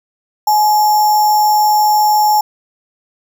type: tone with sample-and-hold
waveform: sine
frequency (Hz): 847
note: G#5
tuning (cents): +34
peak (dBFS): -8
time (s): 0.47-2.41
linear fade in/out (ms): 5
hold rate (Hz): 6300
effects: none